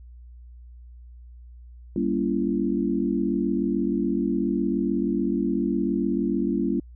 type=chord; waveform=sine; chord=G diminished seventh; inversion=none; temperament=just; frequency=196 / 235.2 / 282.2 / 338.7 Hz; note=G3 / Bb3 / Db4 / Fb4; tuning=0 / +16 / +31 / +47 cents; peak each=-27 dBFS; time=1.96-6.8 s; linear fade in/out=2 ms; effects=added 60 Hz sine -42 dBFS peak until 6.95 s